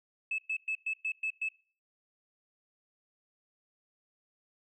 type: tone bursts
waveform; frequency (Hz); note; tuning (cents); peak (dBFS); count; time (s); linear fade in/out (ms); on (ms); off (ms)
sine; 2607; E7; -20; -29; 7; 0.31-1.488; 5; 74; 110
effects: noise-tail reverb RT60 0.4 s tail -20 dB re dry + tanh soft clip ceiling -25 dBFS